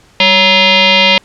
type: tone with frequency modulation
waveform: sine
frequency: 196 Hz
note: G3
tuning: in tune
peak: -5 dBFS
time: 0.2-1.18 s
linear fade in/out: 2 ms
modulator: 753 Hz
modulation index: 4.9
effects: pink hiss -46 dBFS RMS until 1.24 s + low-pass 8000 Hz 12 dB/octave